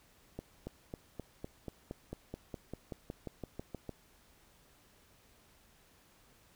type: accelerating click train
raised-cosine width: 2 ms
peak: -27 dBFS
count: 18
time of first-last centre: 0.39-3.893 s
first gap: 280 ms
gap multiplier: 0.96
effects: pink hiss -65 dBFS RMS until 6.55 s